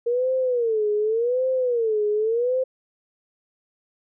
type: tone with vibrato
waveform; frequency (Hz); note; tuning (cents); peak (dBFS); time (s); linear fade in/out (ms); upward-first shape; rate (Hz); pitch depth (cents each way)
sine; 466.2; A#4; 0; -19; 0.06-2.64; 10; sine; 0.87; 190
effects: none